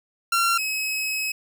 sawtooth tone pair in turn, 1369 / 2559 Hz, F6 / D#7, -35 / +48 cents, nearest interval major seventh, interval 1083 cents, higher second, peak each -15 / -21 dBFS, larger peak first, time 0.32-0.58 / 0.58-1.32 s, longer second, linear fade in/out 5 ms, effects none

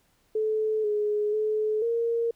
sine tone with pitch steps, 433.9 / 419 / 429.7 / 464.4 Hz, A4 / G#4 / A4 / A#4, -24 / +15 / -41 / -7 cents, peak -23 dBFS, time 0.35-2.31 s, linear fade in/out 5 ms, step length 490 ms, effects pink hiss -67 dBFS RMS until 2.35 s

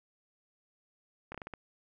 slowing click train, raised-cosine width 0.5 ms, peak -26 dBFS, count 6, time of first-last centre 1.32-1.537 s, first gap 25 ms, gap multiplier 1.28, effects none

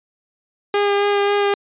sawtooth tone with vibrato, 405.6 Hz, G#4, 41 cents flat, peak -11 dBFS, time 0.74-1.54 s, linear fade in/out 2 ms, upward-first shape sine, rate 3.7 Hz, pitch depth 12 cents each way, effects resampled to 8000 Hz

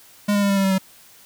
square tone with pitch steps, 205.6 / 202.9 / 200.2 / 197.57 / 194.96 / 192.39 / 189.85 Hz, G#3 / G#3 / G3 / G3 / G3 / G3 / F#3, -17 / -40 / +37 / +14 / -9 / -32 / +45 cents, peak -17 dBFS, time 0.28-0.784 s, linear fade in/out 10 ms, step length 72 ms, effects white hiss -49 dBFS RMS until 1.25 s

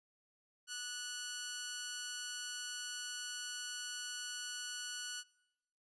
10% pulse tone with amplitude modulation, 1472 Hz, F#6, 9 cents flat, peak -31 dBFS, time 0.67-5.24 s, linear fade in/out 50 ms, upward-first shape sine, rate 254 Hz, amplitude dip 40%, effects noise-tail reverb RT60 0.9 s tail -23 dB re dry + resampled to 22050 Hz

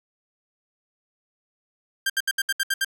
sawtooth tone bursts, 1586 Hz, G6, 20 cents sharp, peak -17 dBFS, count 8, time 2.06-2.847 s, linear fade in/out 5 ms, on 38 ms, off 69 ms, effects none

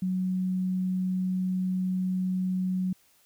sine tone, 185.1 Hz, F#3, 1 cent sharp, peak -25 dBFS, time 0.02-2.93 s, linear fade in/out 5 ms, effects white hiss -63 dBFS RMS until 3.25 s

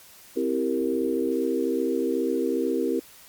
sine chord, C dominant seventh, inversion none, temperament equal, 261.6 / 329.6 / 392 / 466.2 Hz, C4 / E4 / G4 / Bb4, 0 / 0 / 0 / 0 cents, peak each -28 dBFS, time 0.36-3 s, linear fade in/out 10 ms, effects white hiss -50 dBFS RMS until 3.28 s + Opus 48 kbps

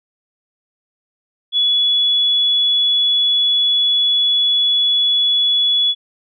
sine tone, 3400 Hz, G#7, 40 cents sharp, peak -12 dBFS, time 1.52-5.95 s, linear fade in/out 50 ms, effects none

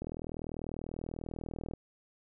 click train, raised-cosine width 2 ms, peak -26 dBFS, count 70, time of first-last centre 0.02-1.736 s, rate 40.2 Hz, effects none

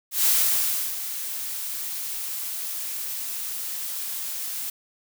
blue noise with ADSR envelope, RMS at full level -19 dBFS, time 0.11-4.7 s, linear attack 140 ms, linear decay 700 ms, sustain -12 dB, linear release 4 ms, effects none

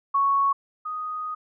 sine tone pair in turn, 1109 / 1244.8 Hz, C#6 / D#6, 0 / 0 cents, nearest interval major second, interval 200 cents, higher second, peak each -18 / -28 dBFS, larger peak first, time 0.14-0.53 / 0.85-1.35 s, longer second, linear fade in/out 10 ms, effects none

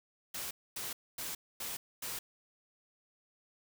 white noise bursts, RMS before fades -40 dBFS, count 5, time 0.34-2.19 s, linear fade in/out 5 ms, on 170 ms, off 250 ms, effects none

